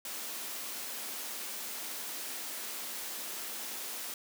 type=high-pass noise; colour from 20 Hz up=white; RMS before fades=-40 dBFS; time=0.05-4.14 s; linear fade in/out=2 ms; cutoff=190 Hz; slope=96 dB/octave; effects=none